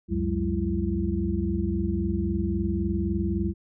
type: tone cluster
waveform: sine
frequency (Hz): 67.2 / 90.9 / 184.2 / 204 / 336.7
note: C2 / F#2 / F#3 / G#3 / E4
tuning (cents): +47 / -30 / -7 / -31 / +37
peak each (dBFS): -30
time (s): 0.08-3.54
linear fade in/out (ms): 50
effects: none